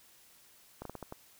slowing click train, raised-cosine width 1 ms, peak -27 dBFS, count 6, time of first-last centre 0.82-1.124 s, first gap 33 ms, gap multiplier 1.31, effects white hiss -61 dBFS RMS until 1.39 s

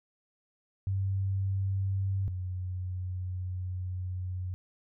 sine tone pair in turn, 96.8 / 91.56 Hz, G2 / F#2, -21 / -18 cents, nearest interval minor second, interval 97 cents, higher first, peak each -27 / -32 dBFS, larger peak first, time 0.87-2.28 / 2.28-4.54 s, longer second, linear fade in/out 0 ms, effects none

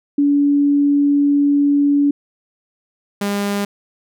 sine / sawtooth tone pair in turn, 286 / 202.2 Hz, D4 / G#3, -46 / -46 cents, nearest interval tritone, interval 600 cents, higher first, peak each -11 / -14 dBFS, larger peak first, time 0.18-2.11 / 3.21-3.65 s, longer first, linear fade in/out 5 ms, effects none

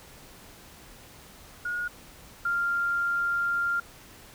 sine tone pair in turn, 1439 / 1394 Hz, F#6 / F6, -49 / -4 cents, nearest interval minor second, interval 55 cents, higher first, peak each -28 / -24 dBFS, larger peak second, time 1.65-1.88 / 2.45-3.8 s, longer second, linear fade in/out 5 ms, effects pink hiss -50 dBFS RMS until 4.34 s

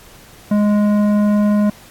sine tone with tanh clipping, 207.7 Hz, G#3, in tune, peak -13 dBFS, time 0.51-1.7 s, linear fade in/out 5 ms, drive 12 dB, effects pink hiss -43 dBFS RMS until 1.9 s + AAC 64 kbps

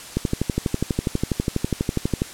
click train, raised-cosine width 3 ms, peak -7 dBFS, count 26, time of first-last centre 0.17-2.219 s, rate 12.2 Hz, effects white hiss -38 dBFS RMS until 2.33 s + low-pass 10000 Hz 12 dB/octave

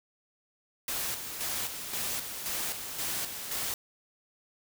white noise with tremolo, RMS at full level -33 dBFS, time 0.88-3.74 s, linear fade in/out 2 ms, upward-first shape square, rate 1.9 Hz, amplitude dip 50%, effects none

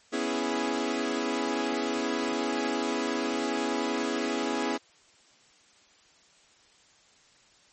sawtooth chord, C# minor seventh, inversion third, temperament equal, 246.9 / 277.2 / 329.6 / 415.3 Hz, B3 / C#4 / E4 / G#4, 0 / 0 / 0 / 0 cents, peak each -29 dBFS, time 0.12-4.78 s, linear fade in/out 20 ms, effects white hiss -60 dBFS RMS until 7.72 s + MP3 32 kbps

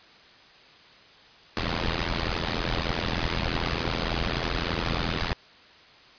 pink noise with amplitude modulation, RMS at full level -23 dBFS, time 1.57-5.33 s, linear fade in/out 0 ms, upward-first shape sine, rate 83.3 Hz, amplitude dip 100%, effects white hiss -52 dBFS RMS until 6.18 s + resampled to 11025 Hz

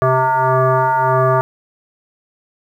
sine tone with frequency modulation, 130.81 Hz, C3, in tune, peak -11 dBFS, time 0.02-1.41 s, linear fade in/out 0 ms, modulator 260 Hz, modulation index 4.5, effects 8-bit

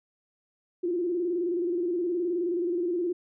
sine tone with vibrato, 349.2 Hz, F4, in tune, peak -25 dBFS, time 0.83-3.13 s, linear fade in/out 10 ms, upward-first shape square, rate 19 Hz, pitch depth 62 cents each way, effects none

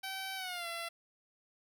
10% pulse tone with pitch glide, 769 to 677.2 Hz, G5 to E5, -33 to +46 cents, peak -30 dBFS, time 0.03-0.89 s, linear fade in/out 10 ms, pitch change -221 cents, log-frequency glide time 0.36-0.67 s, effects none

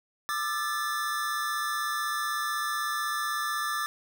square tone cluster, 1190 / 1326 / 1744 Hz, D6 / E6 / A6, +22 / +10 / -16 cents, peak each -32 / -37 / -33 dBFS, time 0.29-3.86 s, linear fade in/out 0 ms, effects none

